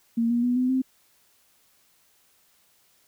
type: tone with pitch steps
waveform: sine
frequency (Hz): 231.2 / 238.2 / 245.5 / 253 / 260.7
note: A#3 / A#3 / B3 / B3 / C4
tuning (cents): -14 / +38 / -10 / +42 / -6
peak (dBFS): -20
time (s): 0.17-0.82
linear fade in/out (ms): 10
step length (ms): 130
effects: white hiss -63 dBFS RMS until 3.07 s